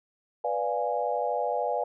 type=chord; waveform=sine; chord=B diminished seventh; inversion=none; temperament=equal; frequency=493.9 / 587.3 / 698.5 / 830.6 Hz; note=B4 / D5 / F5 / Ab5; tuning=0 / 0 / 0 / 0 cents; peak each=-31 dBFS; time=0.44-1.84 s; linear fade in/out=5 ms; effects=none